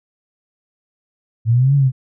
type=exponential two-way sweep; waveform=sine; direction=up then down; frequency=110.4 to 143.3 to 125.9 Hz; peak=-10 dBFS; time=1.45-1.92 s; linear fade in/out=50 ms; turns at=1.75 s; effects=none